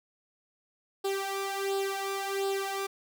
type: tone with flanger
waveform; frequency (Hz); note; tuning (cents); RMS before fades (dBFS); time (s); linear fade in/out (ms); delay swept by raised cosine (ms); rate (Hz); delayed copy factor
sawtooth; 392; G4; 0; -32; 1.04-2.87; 10; 0.23 to 1.73; 1.4; +0.75
effects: none